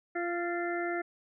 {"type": "harmonic tone with a mistuned harmonic", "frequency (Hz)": 345.9, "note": "F4", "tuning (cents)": -17, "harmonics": [1, 2, 4, 5, 6], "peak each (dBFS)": [-33, -36, -39, -40, -41], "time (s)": [0.15, 1.02], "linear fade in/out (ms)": 10, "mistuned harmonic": 5, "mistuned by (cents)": 35, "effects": []}